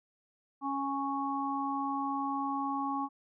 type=harmonic tone; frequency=276.4 Hz; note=C#4; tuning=5 cents flat; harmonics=1 / 3 / 4; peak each=-35 / -35 / -35 dBFS; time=0.61-3.09 s; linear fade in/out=50 ms; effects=none